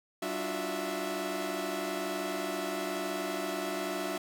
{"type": "tone cluster", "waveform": "sawtooth", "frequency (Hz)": [193.1, 296.1, 345.1, 366.2, 658], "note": ["G3", "D4", "F4", "F#4", "E5"], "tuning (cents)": [-26, 14, -21, -18, -3], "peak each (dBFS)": [-39, -35, -36, -35, -33], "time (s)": [0.22, 4.18], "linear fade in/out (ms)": 5, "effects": []}